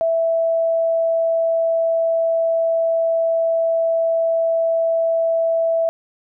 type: tone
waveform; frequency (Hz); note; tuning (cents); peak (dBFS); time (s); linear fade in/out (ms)
sine; 659.3; E5; 0; -15; 0.01-5.89; 0
effects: none